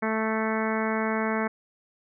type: harmonic tone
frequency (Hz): 220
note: A3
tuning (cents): 0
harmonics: 1 / 2 / 3 / 4 / 5 / 6 / 7 / 8 / 9 / 10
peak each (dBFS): -28 / -31 / -33 / -34 / -35 / -36 / -36 / -37 / -38 / -38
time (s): 0.02-1.48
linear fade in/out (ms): 10
effects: none